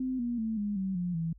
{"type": "tone with pitch steps", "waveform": "sine", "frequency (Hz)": [258, 239.3, 222, 206, 191.06, 177.24, 164.42], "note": ["C4", "A#3", "A3", "G#3", "G3", "F3", "E3"], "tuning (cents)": [-24, 46, 16, -14, -44, 26, -4], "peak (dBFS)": -29, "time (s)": [0, 1.33], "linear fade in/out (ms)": 5, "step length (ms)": 190, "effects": ["added 50 Hz sine -52 dBFS peak until 1.38 s"]}